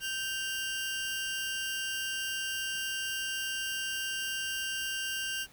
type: tone pair together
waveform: sawtooth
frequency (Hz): 1558.5 / 2806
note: G6 / F7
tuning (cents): -11 / +8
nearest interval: minor seventh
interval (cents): 1019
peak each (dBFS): -32 / -32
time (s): 0-5.47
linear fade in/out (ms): 50
effects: pink hiss -58 dBFS RMS until 5.52 s